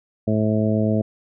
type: harmonic tone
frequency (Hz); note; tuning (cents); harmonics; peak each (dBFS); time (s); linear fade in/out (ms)
108.1; A2; -30; 1 / 2 / 3 / 4 / 5 / 6; -22 / -20 / -27 / -28 / -28 / -27; 0.27-1.02; 10
effects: none